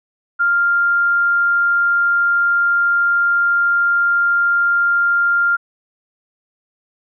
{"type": "tone", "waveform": "sine", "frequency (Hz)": 1396.9, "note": "F6", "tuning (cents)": 0, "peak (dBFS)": -12, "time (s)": [0.39, 5.57], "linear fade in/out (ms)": 20, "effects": []}